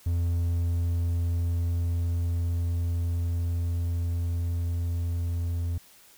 triangle tone with level ramp, 85.5 Hz, F2, 36 cents flat, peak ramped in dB -21 to -24 dBFS, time 0.06-5.78 s, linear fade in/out 5 ms, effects white hiss -55 dBFS RMS until 6.17 s

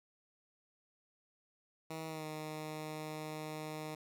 10% pulse tone with pitch glide, 159.7 to 154.71 Hz, D#3 to D#3, +45 to -10 cents, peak -33 dBFS, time 1.9-3.95 s, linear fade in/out 5 ms, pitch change -55 cents, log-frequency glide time 2.08-2.25 s, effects none

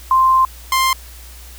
sine / sawtooth tone pair in turn, 1046.5 / 1051 Hz, C6 / C6, 0 / +7 cents, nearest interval unison, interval 7 cents, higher second, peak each -9 dBFS, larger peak neither, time 0.11-0.45 / 0.72-0.93 s, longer first, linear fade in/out 2 ms, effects added 60 Hz sine -36 dBFS peak until 1.58 s + white hiss -41 dBFS RMS until 1.58 s

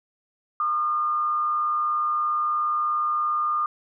sine tone with frequency modulation, 1213 Hz, D#6, 44 cents flat, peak -21 dBFS, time 0.6-3.66 s, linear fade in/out 2 ms, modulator 117 Hz, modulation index 0.32, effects none

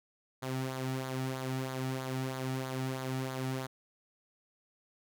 sawtooth tone with flanger, 130.81 Hz, C3, in tune, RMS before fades -36 dBFS, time 0.42-3.67 s, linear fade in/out 10 ms, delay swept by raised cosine 0.36 to 1.96 ms, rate 3.1 Hz, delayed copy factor -0.55, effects none

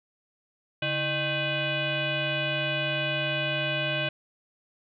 sine tone with frequency modulation, 1548 Hz, G6, 22 cents flat, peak -25 dBFS, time 0.82-4.09 s, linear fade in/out 5 ms, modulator 469 Hz, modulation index 3.5, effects none

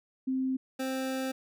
sine / 25% pulse tone pair in turn, 261.6 / 262.9 Hz, C4 / C4, 0 / +8 cents, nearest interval unison, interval 8 cents, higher second, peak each -27 dBFS, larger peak neither, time 0.27-0.57 / 0.79-1.32 s, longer second, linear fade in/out 10 ms, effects none

